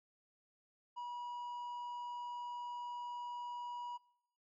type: tone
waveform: triangle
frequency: 968 Hz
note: B5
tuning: 35 cents flat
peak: -39 dBFS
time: 0.96-3.98 s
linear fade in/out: 20 ms
effects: noise-tail reverb RT60 0.7 s tail -23 dB re dry + MP3 32 kbps